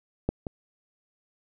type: clicks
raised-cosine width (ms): 2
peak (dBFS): -11 / -19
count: 2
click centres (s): 0.29 / 0.468
effects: none